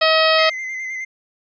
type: harmonic tone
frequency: 637 Hz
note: D#5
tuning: 41 cents sharp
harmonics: 1 / 2 / 3 / 4 / 5 / 6 / 7 / 8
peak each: -16 / -19 / -21 / -22 / -23 / -24 / -24 / -25 dBFS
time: 0.01-0.5 s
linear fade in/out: 10 ms
type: tone with vibrato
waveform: triangle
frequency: 2066 Hz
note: C7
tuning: 22 cents flat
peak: -23 dBFS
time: 0.38-1.05 s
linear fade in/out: 10 ms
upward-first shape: square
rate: 9.6 Hz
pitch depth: 26 cents each way
effects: resampled to 16000 Hz